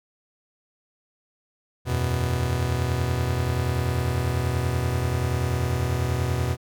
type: chord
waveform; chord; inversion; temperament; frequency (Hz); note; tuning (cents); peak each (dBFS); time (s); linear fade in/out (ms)
45% pulse; E suspended second; none; just; 82.41 / 92.71 / 123.61; E2 / F#2 / B2; 0 / +4 / +2; -27 / -30 / -25; 1.85-6.57; 50
effects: none